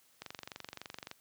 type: click train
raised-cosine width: 0.2 ms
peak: -25 dBFS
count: 22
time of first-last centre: 0.22-1.114 s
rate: 23.5 Hz
effects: white hiss -67 dBFS RMS until 1.2 s + high-pass 80 Hz 12 dB/octave